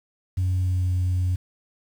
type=tone with pitch glide; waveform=sine; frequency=92.1 to 90.88 Hz; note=F#2 to F#2; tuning=-7 to -31 cents; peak=-18 dBFS; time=0.37-1.36 s; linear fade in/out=10 ms; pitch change=-24 cents; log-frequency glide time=0.56-0.91 s; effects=tanh soft clip ceiling -18 dBFS + 8-bit